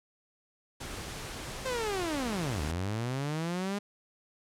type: noise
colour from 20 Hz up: pink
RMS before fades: -40 dBFS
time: 0.8-2.72 s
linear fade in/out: 10 ms
type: linear two-way sweep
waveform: sawtooth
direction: down then up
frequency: 530 to 71 to 206 Hz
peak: -27 dBFS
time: 1.65-3.79 s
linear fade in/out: 10 ms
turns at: 2.62 s
effects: low-pass 10000 Hz 12 dB/octave